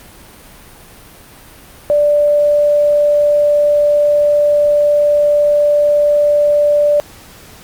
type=tone; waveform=sine; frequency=587.3 Hz; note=D5; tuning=in tune; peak=-8 dBFS; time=1.9-7 s; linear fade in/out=0 ms; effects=pink hiss -39 dBFS RMS until 7.63 s + Opus 48 kbps